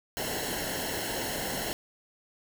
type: noise with comb filter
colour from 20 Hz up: pink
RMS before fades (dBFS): -33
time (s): 0.17-1.73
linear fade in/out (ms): 0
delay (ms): 0.83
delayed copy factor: -0.75
effects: none